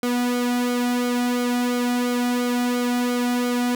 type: tone with flanger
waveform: sawtooth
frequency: 244.7 Hz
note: B3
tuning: 16 cents flat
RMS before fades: -22 dBFS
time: 0.03-3.75 s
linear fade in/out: 2 ms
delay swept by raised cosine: 1.1 to 1.88 ms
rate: 2.9 Hz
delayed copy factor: -0.7
effects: none